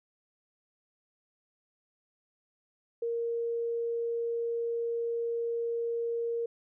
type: tone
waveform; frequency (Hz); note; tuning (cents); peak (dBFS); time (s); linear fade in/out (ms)
sine; 466.2; A#4; 0; -29; 3.02-6.46; 5
effects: none